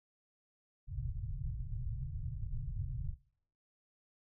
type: low-pass noise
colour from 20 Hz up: pink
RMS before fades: -39 dBFS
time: 0.87-3.16 s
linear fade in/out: 50 ms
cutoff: 150 Hz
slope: 96 dB/octave
effects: noise-tail reverb RT60 0.6 s tail -21 dB re dry